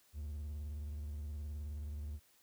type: tone with vibrato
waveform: triangle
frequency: 74 Hz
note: D2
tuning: 14 cents sharp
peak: -38 dBFS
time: 0.13-2.2 s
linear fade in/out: 50 ms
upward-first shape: sine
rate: 19 Hz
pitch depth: 98 cents each way
effects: white hiss -69 dBFS RMS until 2.42 s